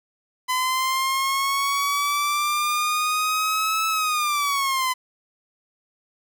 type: linear two-way sweep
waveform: sawtooth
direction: up then down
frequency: 1012 to 1306 to 1012 Hz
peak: -17 dBFS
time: 0.48-4.94 s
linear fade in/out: 20 ms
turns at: 3.87 s
effects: 9-bit